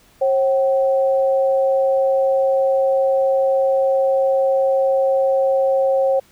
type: tone pair together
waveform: sine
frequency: 538.8 / 762 Hz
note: C#5 / G5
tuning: -49 / -49 cents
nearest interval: tritone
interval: 600 cents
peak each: -14 / -23 dBFS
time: 0.21-6.2 s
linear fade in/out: 10 ms
effects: pink hiss -53 dBFS RMS until 6.31 s